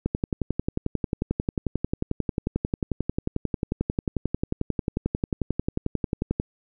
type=click train; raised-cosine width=3 ms; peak=-11 dBFS; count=72; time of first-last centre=0.06-6.399 s; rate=11.2 Hz; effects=none